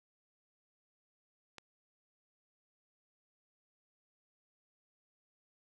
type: click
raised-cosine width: 0.2 ms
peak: -30 dBFS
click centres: 1.583 s
effects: none